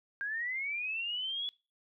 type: linear sweep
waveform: sine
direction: up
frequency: 1593 to 3414 Hz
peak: -33 dBFS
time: 0.21-1.49 s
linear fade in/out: 0 ms
effects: noise-tail reverb RT60 0.3 s tail -22 dB re dry